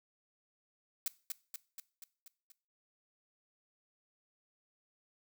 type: noise with echo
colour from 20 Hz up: blue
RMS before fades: -34 dBFS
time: 1.06-1.08 s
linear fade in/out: 2 ms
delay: 240 ms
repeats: 6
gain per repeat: -4 dB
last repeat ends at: 2.52 s
effects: noise-tail reverb RT60 0.4 s tail -20 dB re dry